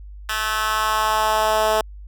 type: tone with high-pass filter sweep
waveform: 10% pulse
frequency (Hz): 216.9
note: A3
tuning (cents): -25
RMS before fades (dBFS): -20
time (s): 0.29-1.81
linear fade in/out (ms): 2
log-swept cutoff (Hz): 1700 to 550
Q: 2
effects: added 50 Hz sine -35 dBFS peak until 2.07 s